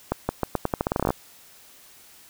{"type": "accelerating click train", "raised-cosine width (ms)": 1, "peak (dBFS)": -8, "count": 16, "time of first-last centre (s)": [0.12, 1.105], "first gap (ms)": 170, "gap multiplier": 0.84, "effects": ["white hiss -51 dBFS RMS until 2.29 s"]}